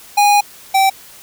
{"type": "tone pair in turn", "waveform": "square", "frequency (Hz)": [821, 774.9], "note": ["G#5", "G5"], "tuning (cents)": [-20, -20], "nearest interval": "minor second", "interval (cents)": 100, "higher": "first", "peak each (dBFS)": [-9, -10], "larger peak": "first", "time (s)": [[0.17, 0.41], [0.74, 0.9]], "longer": "first", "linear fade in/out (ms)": 10, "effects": ["white hiss -40 dBFS RMS until 1.22 s"]}